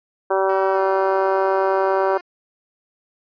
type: harmonic tone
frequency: 192.1 Hz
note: G3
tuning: 35 cents flat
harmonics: 2 / 3 / 4 / 5 / 6 / 7 / 8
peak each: -20 / -21 / -24 / -24 / -28 / -31 / -31 dBFS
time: 0.3-2.18 s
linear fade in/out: 10 ms
type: tone with pitch glide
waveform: 10% pulse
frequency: 376.8 to 353.6 Hz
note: F#4 to F4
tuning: +32 to +22 cents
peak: -27 dBFS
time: 0.49-2.21 s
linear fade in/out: 5 ms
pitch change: -110 cents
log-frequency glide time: 0.73-0.79 s
effects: resampled to 11025 Hz